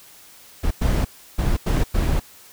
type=noise bursts at uneven times; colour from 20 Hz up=brown; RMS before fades=-19 dBFS; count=5; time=0.63-0.71 / 0.81-1.05 / 1.38-1.57 / 1.66-1.84 / 1.94-2.2 s; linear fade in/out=10 ms; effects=white hiss -47 dBFS RMS until 2.52 s